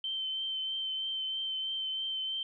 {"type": "tone with vibrato", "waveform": "sine", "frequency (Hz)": 3099, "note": "G7", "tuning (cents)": -21, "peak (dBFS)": -32, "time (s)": [0.04, 2.43], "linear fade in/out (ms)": 2, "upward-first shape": "triangle", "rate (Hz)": 3.1, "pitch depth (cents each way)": 20, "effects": []}